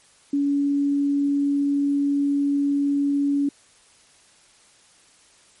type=tone; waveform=sine; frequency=283.2 Hz; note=C#4; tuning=37 cents sharp; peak=-18 dBFS; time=0.33-3.49 s; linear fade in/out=5 ms; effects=white hiss -55 dBFS RMS until 5.6 s + MP3 48 kbps